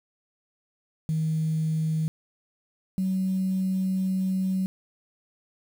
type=tone pair in turn; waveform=sine; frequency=158.2 / 188.48 Hz; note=D#3 / F#3; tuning=+29 / +32 cents; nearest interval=minor third; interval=303 cents; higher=second; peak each=-22 dBFS; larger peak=neither; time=1.09-2.08 / 2.98-4.66 s; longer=second; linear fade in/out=0 ms; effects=tanh soft clip ceiling -18 dBFS + 8-bit